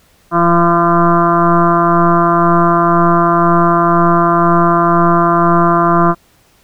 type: tone with frequency modulation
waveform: sine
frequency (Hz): 683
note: F5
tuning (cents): -39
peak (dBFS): -7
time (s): 0.31-6.15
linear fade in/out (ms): 50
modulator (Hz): 171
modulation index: 3.7
effects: pink hiss -51 dBFS RMS until 6.63 s